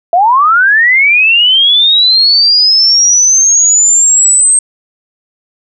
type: linear sweep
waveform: sine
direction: up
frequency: 659.3 to 8372 Hz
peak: -4 dBFS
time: 0.13-4.59 s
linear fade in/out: 2 ms
effects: none